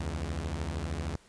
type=beating tone pair; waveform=sawtooth; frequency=70.7 / 83.7 Hz; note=C#2 / E2; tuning=+35 / +27 cents; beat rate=13 Hz; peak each=-31 dBFS; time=0-1.16 s; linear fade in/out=5 ms; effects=pink hiss -60 dBFS RMS until 1.28 s + resampled to 22050 Hz